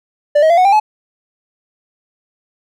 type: tone with pitch steps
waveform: triangle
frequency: 587.3 / 633.1 / 682.5 / 735.7 / 793.1 / 854.9 Hz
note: D5 / D#5 / F5 / F#5 / G5 / G#5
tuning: 0 / +30 / -40 / -10 / +20 / +50 cents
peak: -5 dBFS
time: 0.35-0.8 s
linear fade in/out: 10 ms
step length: 75 ms
effects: none